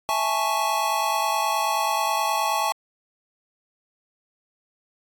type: chord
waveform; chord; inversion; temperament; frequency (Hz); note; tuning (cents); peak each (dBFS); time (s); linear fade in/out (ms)
square; A major seventh; second; equal; 659.3 / 830.6 / 880 / 1108.7; E5 / G#5 / A5 / C#6; 0 / 0 / 0 / 0; -31 / -27 / -27 / -27; 0.09-2.72; 0
effects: AAC 64 kbps